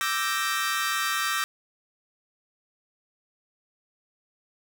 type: chord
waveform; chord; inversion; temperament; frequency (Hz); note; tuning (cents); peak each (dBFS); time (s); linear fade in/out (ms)
sawtooth; E half-diminished seventh; third; equal; 1174.7 / 1318.5 / 1568 / 1864.7; D6 / E6 / G6 / Bb6; 0 / 0 / 0 / 0; -27; 0.01-1.44; 0
effects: 8-bit